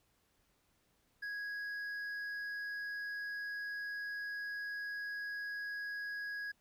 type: tone with hard clipping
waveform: sine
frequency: 1659 Hz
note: G#6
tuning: 2 cents flat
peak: -40 dBFS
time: 1.22-6.52 s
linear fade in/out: 10 ms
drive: 4 dB
effects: pink hiss -75 dBFS RMS until 6.6 s